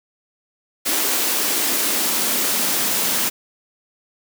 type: noise with high-pass filter sweep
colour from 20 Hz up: white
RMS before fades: -20 dBFS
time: 0.85-3.3 s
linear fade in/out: 20 ms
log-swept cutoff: 310 to 200 Hz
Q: 2
effects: none